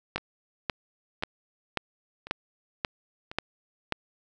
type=two click trains; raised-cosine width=0.3 ms; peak=-10 / -23 dBFS; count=8 / 4; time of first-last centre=0.16-3.923 / 0.18-3.315 s; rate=1.86 / 0.957 Hz; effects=none